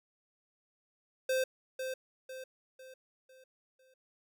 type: tone with echo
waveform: square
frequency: 520 Hz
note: C5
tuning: 11 cents flat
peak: -29 dBFS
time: 1.29-1.44 s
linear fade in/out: 5 ms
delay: 500 ms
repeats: 5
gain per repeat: -7 dB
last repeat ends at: 3.94 s
effects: none